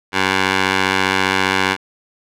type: tone with band-pass filter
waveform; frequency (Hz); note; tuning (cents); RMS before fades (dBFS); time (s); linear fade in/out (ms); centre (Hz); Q
15% pulse; 95; F#2; +46; -17; 0.12-1.77; 50; 2000; 0.89
effects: none